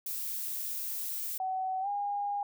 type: noise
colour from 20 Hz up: violet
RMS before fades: -36 dBFS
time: 0.06-1.38 s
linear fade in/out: 5 ms
type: tone with pitch glide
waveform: sine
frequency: 754 to 812.8 Hz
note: F#5 to G#5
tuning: +32 to -38 cents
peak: -30 dBFS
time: 1.4-2.43 s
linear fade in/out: 2 ms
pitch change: +130 cents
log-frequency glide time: 1.81-1.88 s
effects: none